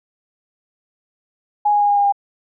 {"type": "tone with pitch steps", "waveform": "sine", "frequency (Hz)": [831, 825.7, 820.5, 815.3, 810.1, 805], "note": ["G#5", "G#5", "G#5", "G#5", "G#5", "G5"], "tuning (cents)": [1, -10, -21, -32, -43, 46], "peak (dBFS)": -12, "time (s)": [1.65, 2.124], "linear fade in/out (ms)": 10, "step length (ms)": 79, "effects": []}